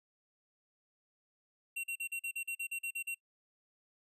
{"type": "tone bursts", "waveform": "square", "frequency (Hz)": 2738, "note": "F7", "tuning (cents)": -35, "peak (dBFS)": -36, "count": 12, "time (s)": [1.76, 3.147], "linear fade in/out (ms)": 10, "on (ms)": 78, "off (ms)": 41, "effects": ["noise-tail reverb RT60 0.1 s tail -23 dB re dry", "resampled to 32000 Hz"]}